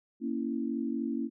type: chord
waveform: sine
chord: A# diminished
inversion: none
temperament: equal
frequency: 233.1 / 277.2 / 329.6 Hz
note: A#3 / C#4 / E4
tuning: 0 / 0 / 0 cents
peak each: -33 / -34 / -36 dBFS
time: 0.2-1.3 s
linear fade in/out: 50 ms
effects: none